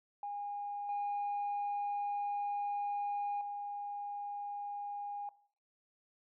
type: tone with level steps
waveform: sine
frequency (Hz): 816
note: G#5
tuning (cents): -31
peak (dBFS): -37 / -32 / -38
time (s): 0.23-5.29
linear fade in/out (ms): 2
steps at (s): 0.89 / 3.41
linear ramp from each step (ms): 2
effects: noise-tail reverb RT60 0.5 s tail -18 dB re dry + tanh soft clip ceiling -31 dBFS